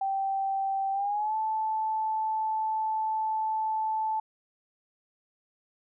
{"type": "tone with pitch glide", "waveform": "sine", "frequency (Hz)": [779, 874.4], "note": ["G5", "A5"], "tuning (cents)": [-11, -11], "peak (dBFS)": -26, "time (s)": [0.01, 4.2], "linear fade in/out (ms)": 5, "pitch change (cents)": 200, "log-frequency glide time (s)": [0.92, 1.35], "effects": []}